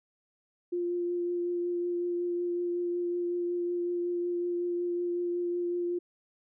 sine tone with vibrato, 350 Hz, F4, 4 cents sharp, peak -28 dBFS, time 0.72-5.99 s, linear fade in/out 10 ms, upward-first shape triangle, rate 5.4 Hz, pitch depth 14 cents each way, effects none

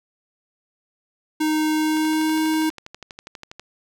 square tone with pitch glide, 309.9 to 314.4 Hz, D#4 to D#4, -7 to +18 cents, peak -19 dBFS, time 1.4-2.7 s, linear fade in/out 10 ms, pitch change +25 cents, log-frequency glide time 1.73-2.4 s
click train, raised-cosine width 0.2 ms, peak -20 dBFS, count 21, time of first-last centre 1.97-3.596 s, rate 12.3 Hz
effects none

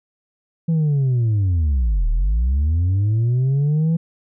sine linear two-way sweep, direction down then up, 167.4 to 36.46 to 167.4 Hz, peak -12 dBFS, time 0.68-3.97 s, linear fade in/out 10 ms, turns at 2.09 s, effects tanh soft clip ceiling -14 dBFS

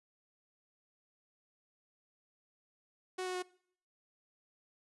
sawtooth tone with pitch steps, 370 / 366.8 / 363.6 Hz, F#4 / F#4 / F#4, 0 / -15 / -30 cents, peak -32 dBFS, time 3.18-3.426 s, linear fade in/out 10 ms, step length 82 ms, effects noise-tail reverb RT60 0.6 s tail -22 dB re dry + resampled to 24000 Hz

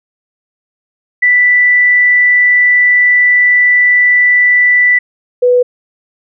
sine tone pair in turn, 1975.5 / 493.9 Hz, B6 / B4, 0 / 0 cents, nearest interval 2 octaves, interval 2400 cents, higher first, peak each -5 dBFS, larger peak neither, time 1.22-4.99 / 5.42-5.63 s, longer first, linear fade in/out 10 ms, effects none

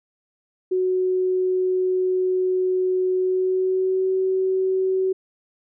sine tone with pitch glide, 370 to 377.3 Hz, F#4 to F#4, 0 to +34 cents, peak -18 dBFS, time 0.71-5.13 s, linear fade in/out 10 ms, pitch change +34 cents, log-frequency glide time 3.15-4.1 s, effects none

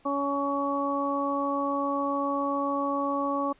harmonic tone, 280.8 Hz, C#4, 22 cents sharp, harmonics 1 / 2 / 3 / 4, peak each -30 / -31 / -35 / -29 dBFS, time 0.05-3.53 s, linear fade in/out 10 ms, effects pink hiss -61 dBFS RMS until 3.59 s + resampled to 8000 Hz

